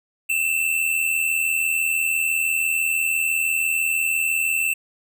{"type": "tone pair together", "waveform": "square", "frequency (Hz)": [2627, 2707], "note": ["E7", "E7"], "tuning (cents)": [-7, 45], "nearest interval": "minor second", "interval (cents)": 52, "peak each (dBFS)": -23, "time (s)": [0.29, 4.74], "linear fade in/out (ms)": 10, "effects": []}